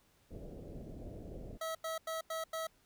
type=low-pass noise; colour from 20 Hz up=pink; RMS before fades=-47 dBFS; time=0.3-1.58 s; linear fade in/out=20 ms; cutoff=650 Hz; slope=48 dB/octave
type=tone bursts; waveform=25% pulse; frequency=647 Hz; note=E5; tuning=32 cents flat; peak=-33 dBFS; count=5; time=1.61-2.67 s; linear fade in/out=5 ms; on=140 ms; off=90 ms
effects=pink hiss -70 dBFS RMS until 2.85 s